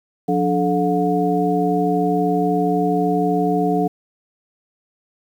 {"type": "tone cluster", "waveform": "sine", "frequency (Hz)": [178.1, 290.6, 434.4, 719], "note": ["F3", "D4", "A4", "F#5"], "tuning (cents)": [34, -18, -22, -50], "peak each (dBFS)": -21, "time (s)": [0.28, 3.88], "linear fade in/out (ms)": 10, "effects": ["8-bit"]}